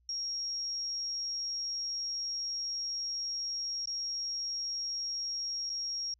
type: tone with dropouts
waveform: sine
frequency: 5588 Hz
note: F8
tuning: in tune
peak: -33 dBFS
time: 0.09-6.14 s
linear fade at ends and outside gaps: 2 ms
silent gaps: 3.857-3.873 / 5.695-5.699 s
effects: added 60 Hz sine -66 dBFS peak until 6.19 s